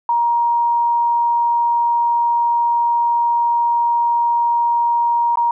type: tone with dropouts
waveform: sine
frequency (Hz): 943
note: A#5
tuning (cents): +20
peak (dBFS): -13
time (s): 0.09-5.51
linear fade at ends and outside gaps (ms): 2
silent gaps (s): 5.357-5.372
effects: none